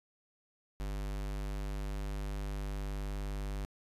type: tone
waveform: square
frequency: 49.86 Hz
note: G1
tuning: 30 cents sharp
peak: -36 dBFS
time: 0.8-3.65 s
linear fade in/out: 0 ms
effects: resampled to 32000 Hz